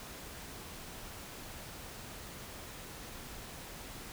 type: silence
effects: pink hiss -47 dBFS RMS until 4.12 s